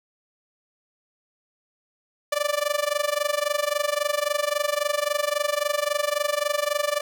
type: tone with amplitude modulation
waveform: sawtooth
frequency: 587 Hz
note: D5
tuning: 1 cent flat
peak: -15 dBFS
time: 2.32-7.01 s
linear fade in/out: 5 ms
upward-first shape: sine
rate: 23.7 Hz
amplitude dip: 90%
effects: none